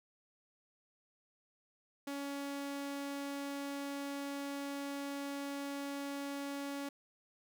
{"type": "tone", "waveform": "sawtooth", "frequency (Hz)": 280.9, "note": "C#4", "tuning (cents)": 23, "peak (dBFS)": -35, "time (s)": [2.07, 6.89], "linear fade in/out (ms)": 5, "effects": []}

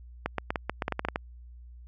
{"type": "clicks", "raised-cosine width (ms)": 0.5, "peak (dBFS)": -13, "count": 12, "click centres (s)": [0.26, 0.383, 0.505, 0.558, 0.696, 0.822, 0.881, 0.923, 0.994, 1.05, 1.086, 1.159], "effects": ["added 60 Hz sine -45 dBFS peak until 1.87 s"]}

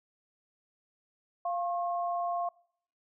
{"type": "tone pair together", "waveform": "sine", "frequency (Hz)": [695.8, 1080], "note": ["F5", "C#6"], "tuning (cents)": [-7, -45], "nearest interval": "minor sixth", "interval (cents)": 762, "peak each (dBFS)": [-30, -36], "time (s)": [1.45, 2.49], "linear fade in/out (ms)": 5, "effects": ["noise-tail reverb RT60 0.6 s tail -23 dB re dry"]}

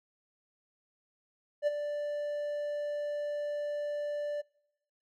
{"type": "tone with ADSR envelope", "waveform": "triangle", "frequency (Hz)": 587.3, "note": "D5", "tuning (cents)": 0, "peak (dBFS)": -21, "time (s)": [1.62, 4.42], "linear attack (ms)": 51, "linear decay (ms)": 22, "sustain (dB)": -9, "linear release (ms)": 17, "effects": ["noise-tail reverb RT60 0.9 s tail -25 dB re dry"]}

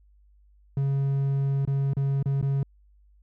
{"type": "tone with dropouts", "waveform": "triangle", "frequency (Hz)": 137.9, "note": "C#3", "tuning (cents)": -9, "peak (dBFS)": -20, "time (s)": [0.77, 2.63], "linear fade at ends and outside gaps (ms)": 2, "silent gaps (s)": [[1.652, 1.675], [1.934, 1.968], [2.227, 2.258], [2.414, 2.426]], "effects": ["added 50 Hz sine -55 dBFS peak until 3.22 s"]}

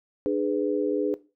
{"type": "chord", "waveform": "sine", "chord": "G# diminished", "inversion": "second", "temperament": "just", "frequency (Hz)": [299, 415.3, 498.4], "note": ["D4", "G#4", "B4"], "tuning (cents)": [31, 0, 16], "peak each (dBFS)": [-26, -26, -28], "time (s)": [0.26, 1.14], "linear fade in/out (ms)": 0, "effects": ["noise-tail reverb RT60 0.3 s tail -18 dB re dry"]}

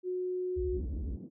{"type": "tone", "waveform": "sine", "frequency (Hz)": 364.9, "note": "F#4", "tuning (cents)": -24, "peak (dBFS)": -31, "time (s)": [0.03, 0.81], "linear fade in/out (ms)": 50}
{"type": "tone with vibrato", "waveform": "sine", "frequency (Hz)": 65.41, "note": "C2", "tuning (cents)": 0, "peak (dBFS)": -33, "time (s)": [0.56, 1.17], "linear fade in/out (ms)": 20, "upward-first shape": "square", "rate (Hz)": 12, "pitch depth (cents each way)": 280}
{"type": "band-pass noise", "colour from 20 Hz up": "pink", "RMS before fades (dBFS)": -45, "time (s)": [0.72, 1.3], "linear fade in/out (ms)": 50, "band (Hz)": [160, 320], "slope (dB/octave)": 24}
{"effects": []}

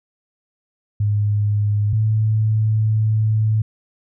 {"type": "tone pair in turn", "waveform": "sine", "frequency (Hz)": [103.83, 108.86], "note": ["G#2", "A2"], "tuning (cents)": [0, -18], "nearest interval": "minor second", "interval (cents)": 82, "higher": "second", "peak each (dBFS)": [-15, -14], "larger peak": "second", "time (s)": [[1, 1.93], [1.93, 3.62]], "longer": "second", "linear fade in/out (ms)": 5, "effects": []}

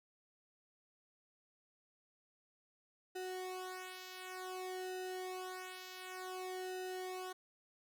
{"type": "tone with flanger", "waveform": "sawtooth", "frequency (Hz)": 370, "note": "F#4", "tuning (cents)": 0, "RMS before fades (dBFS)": -45, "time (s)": [3.15, 7.33], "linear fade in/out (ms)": 10, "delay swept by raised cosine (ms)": [1.8, 2.6], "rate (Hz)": 0.55, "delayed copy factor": -0.85, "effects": []}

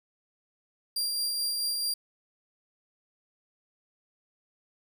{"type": "tone with tremolo", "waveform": "sawtooth", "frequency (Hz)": 4761, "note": "D8", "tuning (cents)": 23, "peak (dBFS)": -24, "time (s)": [0.96, 1.94], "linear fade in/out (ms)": 5, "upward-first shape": "sine", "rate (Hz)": 4.6, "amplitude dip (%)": 25, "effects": []}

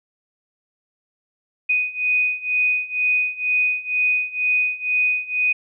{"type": "beating tone pair", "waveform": "sine", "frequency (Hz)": [2489, 2491.1], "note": ["D#7", "D#7"], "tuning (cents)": [0, 1], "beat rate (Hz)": 2.1, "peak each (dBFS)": [-22, -20], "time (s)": [1.69, 5.53], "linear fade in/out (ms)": 10, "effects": []}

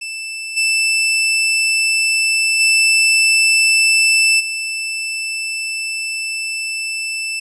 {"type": "tone with level steps", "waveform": "sawtooth", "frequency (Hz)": 2649, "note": "E7", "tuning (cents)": 8, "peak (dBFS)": [-21, -10, -7, -17], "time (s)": [0.01, 7.4], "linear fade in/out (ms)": 10, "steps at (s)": [0.56, 2.59, 4.39], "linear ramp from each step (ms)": 20, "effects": ["resampled to 24000 Hz"]}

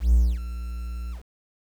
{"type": "tone with ADSR envelope", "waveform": "triangle", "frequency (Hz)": 59.1, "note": "A#1", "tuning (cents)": 24, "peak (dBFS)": -10, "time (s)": [0, 1.23], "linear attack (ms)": 130, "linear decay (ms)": 250, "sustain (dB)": -17, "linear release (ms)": 110, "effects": ["tanh soft clip ceiling -8 dBFS", "8-bit"]}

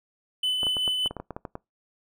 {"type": "tone with tremolo", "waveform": "triangle", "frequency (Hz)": 3012, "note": "F#7", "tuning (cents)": 30, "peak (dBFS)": -20, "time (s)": [0.43, 1.08], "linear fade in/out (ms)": 5, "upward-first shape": "triangle", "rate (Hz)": 5.1, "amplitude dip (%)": 35}
{"type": "clicks", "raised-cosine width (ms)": 1, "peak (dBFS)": -20, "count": 12, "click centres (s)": [0.632, 0.668, 0.768, 0.878, 1.06, 1.11, 1.167, 1.2, 1.307, 1.365, 1.452, 1.554]}
{"effects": ["noise-tail reverb RT60 0.2 s tail -24 dB re dry"]}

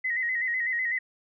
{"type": "tone with vibrato", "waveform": "sine", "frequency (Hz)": 1955, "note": "B6", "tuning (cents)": -18, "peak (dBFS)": -25, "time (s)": [0.04, 0.99], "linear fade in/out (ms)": 10, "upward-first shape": "square", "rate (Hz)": 8, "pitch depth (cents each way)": 65, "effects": []}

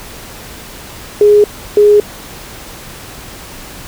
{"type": "tone pair in turn", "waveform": "sine", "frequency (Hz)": [415.3, 415.3], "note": ["G#4", "G#4"], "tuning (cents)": [0, 0], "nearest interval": "unison", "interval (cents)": 0, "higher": "neither", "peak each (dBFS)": [-3, -3], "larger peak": "neither", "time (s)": [[1.21, 1.44], [1.77, 2]], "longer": "neither", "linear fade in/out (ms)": 2, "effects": ["pink hiss -31 dBFS RMS until 3.87 s"]}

